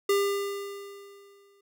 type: tone with exponential decay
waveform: square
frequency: 400.4 Hz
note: G4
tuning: 37 cents sharp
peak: -21 dBFS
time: 0.09-1.61 s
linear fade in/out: 5 ms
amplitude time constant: 330 ms
effects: none